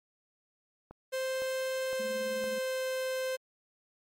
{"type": "click train", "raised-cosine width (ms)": 1, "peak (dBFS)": -33, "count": 4, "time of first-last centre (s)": [0.91, 2.441], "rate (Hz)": 1.96}
{"type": "tone with pitch glide", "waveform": "45% pulse", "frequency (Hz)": [523, 519.7], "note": ["C5", "C5"], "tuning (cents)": [-1, -12], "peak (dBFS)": -31, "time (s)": [1.12, 3.37], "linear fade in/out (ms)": 20, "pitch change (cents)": -11, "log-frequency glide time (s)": [1.85, 2.82]}
{"type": "tone with tremolo", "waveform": "sine", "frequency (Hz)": 216.3, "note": "A3", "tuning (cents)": -29, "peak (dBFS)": -39, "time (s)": [1.99, 2.59], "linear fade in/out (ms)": 10, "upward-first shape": "triangle", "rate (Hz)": 19, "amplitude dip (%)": 65}
{"effects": ["MP3 64 kbps"]}